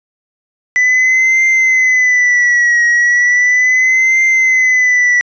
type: tone with vibrato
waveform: triangle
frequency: 1990 Hz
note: B6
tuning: 13 cents sharp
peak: -6 dBFS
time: 0.76-5.21 s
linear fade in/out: 0 ms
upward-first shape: triangle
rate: 0.36 Hz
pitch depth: 85 cents each way
effects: resampled to 16000 Hz